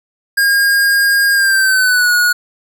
square tone with pitch glide, 1621 to 1452.5 Hz, G#6 to F#6, -42 to -32 cents, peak -10 dBFS, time 0.37-2.33 s, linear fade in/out 10 ms, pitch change -190 cents, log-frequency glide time 1.33-2.13 s, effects none

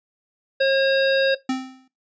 harmonic tone, 540 Hz, C#5, 45 cents flat, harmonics 1 / 3 / 5 / 7 / 9, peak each -16 / -23 / -31 / -29 / -32 dBFS, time 0.6-1.35 s, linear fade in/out 10 ms
square tone with exponential decay, 260.6 Hz, C4, 7 cents flat, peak -19 dBFS, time 1.49-1.88 s, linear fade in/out 5 ms, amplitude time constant 84 ms
effects noise-tail reverb RT60 0.2 s tail -18 dB re dry + resampled to 16000 Hz

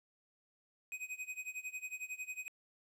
square tone with tremolo, 2509 Hz, D#7, 14 cents sharp, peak -39 dBFS, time 0.92-2.48 s, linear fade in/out 0 ms, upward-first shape sine, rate 11 Hz, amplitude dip 90%, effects low-pass 12000 Hz 12 dB/octave + 12-bit

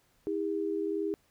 sine tone pair together, 321.8 / 403.3 Hz, E4 / G4, -42 / +49 cents, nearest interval major third, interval 391 cents, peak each -33 / -31 dBFS, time 0.27-1.14 s, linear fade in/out 0 ms, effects pink hiss -69 dBFS RMS until 1.3 s

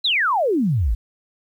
sine exponential sweep, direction down, 4186 to 46.45 Hz, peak -16 dBFS, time 0.04-0.95 s, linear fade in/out 10 ms, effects 9-bit

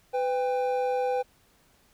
triangle tone pair together, 502 / 797.3 Hz, B4 / G5, +28 / +29 cents, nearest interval minor sixth, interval 801 cents, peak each -24 / -27 dBFS, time 0.13-1.23 s, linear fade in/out 20 ms, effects pink hiss -63 dBFS RMS until 1.93 s

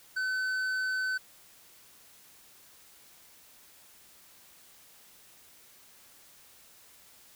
triangle tone with tanh clipping, 1518 Hz, F#6, 44 cents sharp, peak -30 dBFS, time 0.16-1.18 s, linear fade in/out 10 ms, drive 12 dB, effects white hiss -57 dBFS RMS until 7.35 s

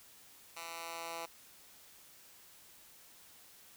10% pulse tone with high-pass filter sweep, 166.7 Hz, E3, 20 cents sharp, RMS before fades -44 dBFS, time 0.56-1.26 s, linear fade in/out 10 ms, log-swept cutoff 1300 to 660 Hz, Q 0.79, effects white hiss -59 dBFS RMS until 3.76 s

